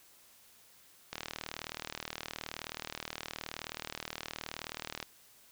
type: click train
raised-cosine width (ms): 0.2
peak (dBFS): -20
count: 153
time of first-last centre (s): 1.13-5.027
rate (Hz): 39
effects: white hiss -61 dBFS RMS until 5.51 s